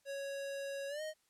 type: tone with pitch glide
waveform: square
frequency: 554.4 to 622.3 Hz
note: C#5 to D#5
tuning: 0 to 0 cents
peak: -40 dBFS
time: 0.05-1.14 s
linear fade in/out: 50 ms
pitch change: +200 cents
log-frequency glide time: 0.88-1.02 s
effects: white hiss -75 dBFS RMS until 1.29 s + low-pass 11000 Hz 12 dB/octave